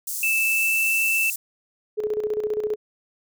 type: high-pass noise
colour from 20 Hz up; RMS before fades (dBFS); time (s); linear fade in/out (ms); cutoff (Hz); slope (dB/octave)
pink; -29; 0.07-1.36; 5; 7000; 24
type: tone with pitch glide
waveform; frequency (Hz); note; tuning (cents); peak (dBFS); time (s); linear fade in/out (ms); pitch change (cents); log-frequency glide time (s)
sine; 2637 to 2654; E7 to E7; 0 to +11; -19; 0.23-1.3; 2; +11; 0.44-0.94
type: tone with tremolo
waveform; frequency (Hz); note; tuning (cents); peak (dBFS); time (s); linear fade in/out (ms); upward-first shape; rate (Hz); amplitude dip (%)
sine; 425; G#4; +40; -20; 1.97-2.76; 20; square; 15; 60
effects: none